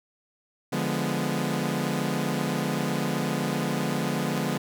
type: chord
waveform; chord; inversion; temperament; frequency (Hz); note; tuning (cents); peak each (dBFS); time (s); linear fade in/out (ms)
sawtooth; D diminished seventh; none; equal with one note detuned; 146.83 / 174.61 / 207.7 / 247.9; D3 / F3 / Ab3 / Cb4; 0 / 0 / 0 / +7; -27; 0.72-4.58; 10
effects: none